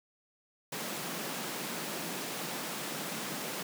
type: high-pass noise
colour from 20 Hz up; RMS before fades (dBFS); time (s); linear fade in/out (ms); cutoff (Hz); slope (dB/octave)
pink; -38; 0.72-3.63; 5; 150; 48
effects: none